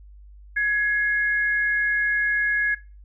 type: tone pair together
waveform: sine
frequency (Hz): 1672.4 / 2144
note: G#6 / C7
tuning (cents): +12 / +42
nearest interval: major third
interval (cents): 430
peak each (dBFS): -20 / -28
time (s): 0.56-2.75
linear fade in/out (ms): 10
effects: noise-tail reverb RT60 0.3 s tail -19 dB re dry + added 50 Hz sine -43 dBFS peak until 3.04 s